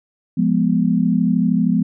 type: chord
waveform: sine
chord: F diminished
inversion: none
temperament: equal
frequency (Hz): 174.61 / 207.7 / 246.9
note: F3 / Ab3 / Cb4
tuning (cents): 0 / 0 / 0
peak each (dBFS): -18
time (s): 0.37-1.83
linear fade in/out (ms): 10
effects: none